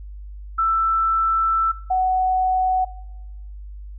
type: tone pair in turn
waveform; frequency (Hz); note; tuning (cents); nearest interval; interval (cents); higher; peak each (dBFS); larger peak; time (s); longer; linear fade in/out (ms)
sine; 1328 / 745.3; E6 / F#5; +12 / +12; minor seventh; 1000; first; -16; neither; 0.58-1.72 / 1.9-2.85; first; 10
effects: noise-tail reverb RT60 0.9 s tail -19 dB re dry + added 50 Hz sine -33 dBFS peak until 3.98 s